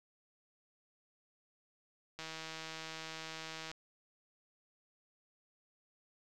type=click train; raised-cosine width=0.2 ms; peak=-27 dBFS; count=245; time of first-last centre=2.19-3.715 s; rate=160 Hz; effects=none